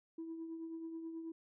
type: tone with tremolo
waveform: sine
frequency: 327.3 Hz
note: E4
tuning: 12 cents flat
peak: -39 dBFS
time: 0.18-1.32 s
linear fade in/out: 5 ms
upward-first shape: triangle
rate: 9.3 Hz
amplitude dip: 50%
effects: tanh soft clip ceiling -38 dBFS